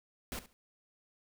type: noise with echo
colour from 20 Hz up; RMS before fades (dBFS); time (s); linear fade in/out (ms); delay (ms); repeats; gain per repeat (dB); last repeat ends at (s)
pink; -40; 0.32-0.39; 0; 70; 2; -15; 0.53
effects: none